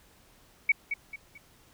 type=tone with echo; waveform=sine; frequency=2252 Hz; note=C#7; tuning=27 cents sharp; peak=-18 dBFS; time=0.69-0.72 s; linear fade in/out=5 ms; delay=220 ms; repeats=3; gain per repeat=-9 dB; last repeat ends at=1.38 s; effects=pink hiss -60 dBFS RMS until 1.73 s